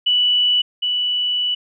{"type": "tone pair in turn", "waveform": "sine", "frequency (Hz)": [2960, 2960], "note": ["F#7", "F#7"], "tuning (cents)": [0, 0], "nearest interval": "unison", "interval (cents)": 0, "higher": "neither", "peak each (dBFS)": [-13, -17], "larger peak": "first", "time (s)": [[0.06, 0.62], [0.82, 1.55]], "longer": "second", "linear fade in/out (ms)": 10, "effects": []}